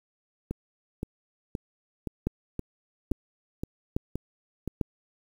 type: two click trains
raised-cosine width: 3 ms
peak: -18 / -13 dBFS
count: 9 / 4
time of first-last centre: 0.51-4.677 / 2.27-4.812 s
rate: 1.92 / 1.18 Hz
effects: 8-bit